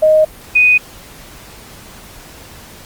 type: tone pair in turn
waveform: sine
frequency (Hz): 622.3 / 2489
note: D#5 / D#7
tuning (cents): 0 / 0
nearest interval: 2 octaves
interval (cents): 2400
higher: second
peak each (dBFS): -6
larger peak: neither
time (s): 0.02-0.25 / 0.55-0.78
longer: neither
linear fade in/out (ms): 10
effects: pink hiss -37 dBFS RMS until 2.85 s + Opus 32 kbps